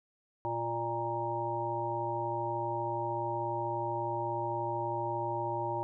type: harmonic tone with a mistuned harmonic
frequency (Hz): 116.54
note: A#2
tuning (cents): 0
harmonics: 1 / 3 / 5 / 7 / 8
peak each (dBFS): -40 / -38 / -39 / -38 / -35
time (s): 0.45-5.83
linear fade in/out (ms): 0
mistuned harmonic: 5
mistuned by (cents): +25
effects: none